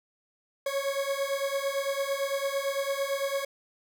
40% pulse beating tone pair, 548 / 556.9 Hz, C#5 / C#5, -20 / +8 cents, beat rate 8.9 Hz, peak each -30 dBFS, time 0.66-3.45 s, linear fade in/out 5 ms, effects none

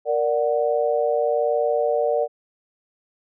sine chord, Bb augmented, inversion none, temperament equal, 466.2 / 587.3 / 740 Hz, Bb4 / D5 / F#5, 0 / 0 / 0 cents, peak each -22 / -21 / -26 dBFS, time 0.05-2.28 s, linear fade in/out 50 ms, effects none

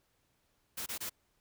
white noise bursts, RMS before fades -39 dBFS, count 3, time 0.77-1.097 s, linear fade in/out 10 ms, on 93 ms, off 24 ms, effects pink hiss -75 dBFS RMS until 1.4 s

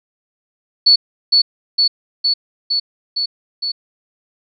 sine tone with echo, 4435 Hz, C#8, in tune, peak -6 dBFS, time 0.86-0.96 s, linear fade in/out 10 ms, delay 460 ms, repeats 6, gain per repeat -2 dB, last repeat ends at 3.72 s, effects none

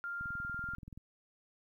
sine tone, 1396.9 Hz, F6, in tune, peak -37 dBFS, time 0.04-0.75 s, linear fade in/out 0 ms
click train, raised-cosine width 5 ms, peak -36 dBFS, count 17, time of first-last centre 0.21-0.976 s, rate 20.9 Hz
effects 12-bit

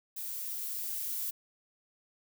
violet noise with level ramp, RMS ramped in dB -39 to -35 dBFS, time 0.16-1.31 s, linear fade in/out 10 ms, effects none

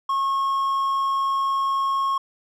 triangle tone, 1089 Hz, C#6, 31 cents flat, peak -18 dBFS, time 0.09-2.18 s, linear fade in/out 5 ms, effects none

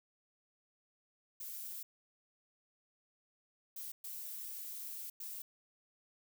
violet noise bursts at uneven times, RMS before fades -45 dBFS, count 4, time 1.4-1.83 / 3.76-3.92 / 4.04-5.1 / 5.2-5.42 s, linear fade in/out 5 ms, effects none

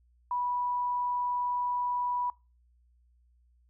sine tone, 981 Hz, B5, 12 cents flat, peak -28 dBFS, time 0.31-2.3 s, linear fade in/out 2 ms, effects noise-tail reverb RT60 0.3 s tail -23 dB re dry + added 60 Hz sine -62 dBFS peak until 3.69 s

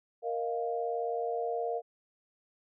sine chord, Bb suspended fourth, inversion none, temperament equal with one note detuned, 466.2 / 619.7 / 698.5 Hz, Bb4 / Eb5 / F5, 0 / -7 / 0 cents, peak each -33 / -39 / -34 dBFS, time 0.22-1.82 s, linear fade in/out 50 ms, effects none

